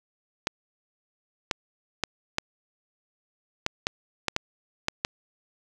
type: clicks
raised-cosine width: 0.2 ms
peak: -7 dBFS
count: 10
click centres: 0.471 / 1.512 / 2.037 / 2.384 / 3.664 / 3.869 / 4.283 / 4.364 / 4.884 / 5.049 s
effects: 8-bit